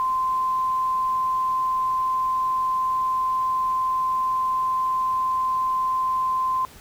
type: tone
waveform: sine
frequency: 1037 Hz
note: C6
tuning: 16 cents flat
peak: -20 dBFS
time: 0-6.65 s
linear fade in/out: 0 ms
effects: pink hiss -47 dBFS RMS until 6.8 s